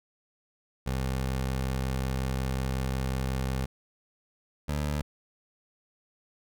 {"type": "tone pair in turn", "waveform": "20% pulse", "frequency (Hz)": [65.5, 73.52], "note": ["C2", "D2"], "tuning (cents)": [2, 2], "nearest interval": "major second", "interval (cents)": 200, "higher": "second", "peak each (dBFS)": -23, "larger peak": "neither", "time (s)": [[0.86, 3.66], [4.68, 5.02]], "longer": "first", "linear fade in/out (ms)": 10, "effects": []}